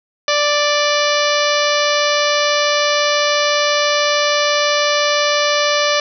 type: harmonic tone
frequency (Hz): 587.3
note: D5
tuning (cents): 0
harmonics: 1 / 2 / 3 / 4 / 5 / 6 / 7 / 8 / 9 / 10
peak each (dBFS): -17 / -20 / -22 / -23 / -24 / -25 / -25 / -26 / -27 / -27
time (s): 0.28-6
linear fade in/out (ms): 2
effects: none